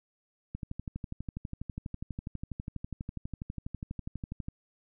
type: click train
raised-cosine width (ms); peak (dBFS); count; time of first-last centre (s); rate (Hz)
5; -24; 49; 0.55-4.484; 12.2
effects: none

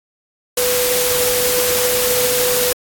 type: tone in noise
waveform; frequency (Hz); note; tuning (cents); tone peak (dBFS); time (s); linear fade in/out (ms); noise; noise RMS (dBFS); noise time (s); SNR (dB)
sine; 495.8; B4; +7; -17; 0.57-2.73; 5; white; -18; 0.57-2.73; -2
effects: AAC 64 kbps

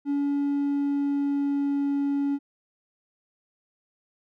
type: tone with pitch glide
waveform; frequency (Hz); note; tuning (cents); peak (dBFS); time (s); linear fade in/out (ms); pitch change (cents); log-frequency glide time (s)
triangle; 284 to 281.7; C#4 to C#4; +42 to +28; -20; 0.05-2.39; 50; -14; 0.34-1.96
effects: tanh soft clip ceiling -16 dBFS

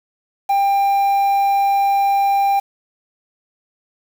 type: tone with quantisation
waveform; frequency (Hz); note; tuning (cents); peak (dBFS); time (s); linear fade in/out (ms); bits
triangle; 794; G5; +22; -11; 0.49-2.6; 10; 6
effects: none

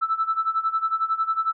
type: tone with tremolo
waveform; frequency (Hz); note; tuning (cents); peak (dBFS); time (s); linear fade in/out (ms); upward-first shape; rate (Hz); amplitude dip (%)
sine; 1318.5; E6; 0; -17; 0.01-1.53; 20; sine; 11; 85
effects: tanh soft clip ceiling -13 dBFS

